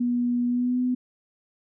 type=tone with pitch glide; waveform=sine; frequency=242.8 to 250.6 Hz; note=B3 to B3; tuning=-29 to +25 cents; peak=-21 dBFS; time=0-0.95 s; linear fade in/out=10 ms; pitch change=+54 cents; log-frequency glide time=0.47-0.8 s; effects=none